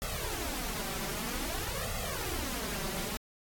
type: noise with flanger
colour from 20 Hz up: pink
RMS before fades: -36 dBFS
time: 0.02-3.17 s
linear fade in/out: 0 ms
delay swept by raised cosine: 1.5 to 5.2 ms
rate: 0.52 Hz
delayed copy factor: +0.85
effects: AAC 64 kbps